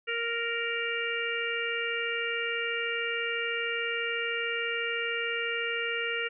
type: harmonic tone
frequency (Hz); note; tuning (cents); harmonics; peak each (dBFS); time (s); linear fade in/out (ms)
466.2; A#4; 0; 1 / 3 / 4 / 5 / 6; -35 / -35 / -35 / -35 / -35; 0.07-6.29; 20
effects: none